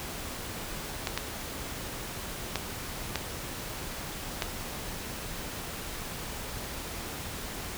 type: clicks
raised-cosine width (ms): 0.2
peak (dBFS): -11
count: 5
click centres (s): 1.072 / 1.176 / 2.557 / 3.157 / 4.422
effects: pink hiss -38 dBFS RMS until 7.77 s